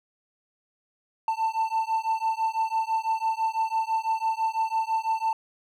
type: beating tone pair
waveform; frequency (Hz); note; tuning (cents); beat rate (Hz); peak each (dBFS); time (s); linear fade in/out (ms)
triangle; 888 / 894; A5 / A5; +16 / +27; 6; -25; 1.28-5.33; 2
effects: none